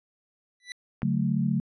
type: tone with exponential growth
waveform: 25% pulse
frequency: 1979 Hz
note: B6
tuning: 3 cents sharp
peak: -28 dBFS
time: 0.6-0.72 s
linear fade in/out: 1 ms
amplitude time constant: 26 ms
type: click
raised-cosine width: 0.5 ms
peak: -27 dBFS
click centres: 1.02 s
type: chord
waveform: sine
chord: D major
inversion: none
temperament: equal with one note detuned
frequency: 143.56 / 185 / 220 Hz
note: D3 / F#3 / A3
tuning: -39 / 0 / 0 cents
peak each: -27 dBFS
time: 1.03-1.6 s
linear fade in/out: 0 ms
effects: resampled to 24000 Hz